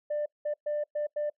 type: tone bursts at uneven times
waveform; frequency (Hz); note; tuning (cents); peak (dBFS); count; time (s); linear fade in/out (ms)
sine; 594; D5; +20; -26; 5; 0.1-0.26 / 0.45-0.54 / 0.66-0.84 / 0.95-1.07 / 1.16-1.3; 10
effects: noise-tail reverb RT60 0.1 s tail -25 dB re dry + tanh soft clip ceiling -25 dBFS